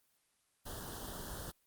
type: band-stop noise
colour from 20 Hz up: pink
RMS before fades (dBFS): -44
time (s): 0.65-1.52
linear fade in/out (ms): 20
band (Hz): 1800 to 2900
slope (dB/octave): 96
effects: white hiss -75 dBFS RMS until 1.66 s + Opus 24 kbps